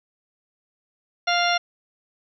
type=harmonic tone; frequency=698.5 Hz; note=F5; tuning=in tune; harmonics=1 / 2 / 3 / 4 / 5 / 6 / 8; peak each=-22 / -25 / -27 / -28 / -29 / -30 / -31 dBFS; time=1.27-1.58 s; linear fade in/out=10 ms; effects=none